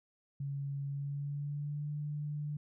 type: tone with pitch glide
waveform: sine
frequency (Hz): 140 to 148.07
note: C#3 to D3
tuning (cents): +18 to +15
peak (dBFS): -35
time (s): 0.4-2.57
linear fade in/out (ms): 5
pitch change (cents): +97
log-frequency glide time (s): 0.87-1.91
effects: none